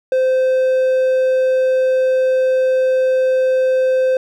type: tone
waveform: triangle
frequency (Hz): 518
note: C5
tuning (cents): -17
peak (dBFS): -10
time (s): 0.12-4.17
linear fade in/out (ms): 2
effects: none